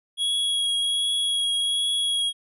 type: tone with vibrato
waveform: square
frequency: 3322 Hz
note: G#7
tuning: in tune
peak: -22 dBFS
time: 0.17-2.33 s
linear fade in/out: 50 ms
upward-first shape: triangle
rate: 1.3 Hz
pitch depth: 14 cents each way
effects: resampled to 24000 Hz